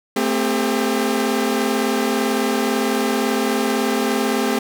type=tone cluster; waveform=sawtooth; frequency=222.8 / 260.8 / 402 Hz; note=A3 / C4 / G4; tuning=+22 / -5 / +44 cents; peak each=-18 dBFS; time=0.16-4.59 s; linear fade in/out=5 ms; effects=none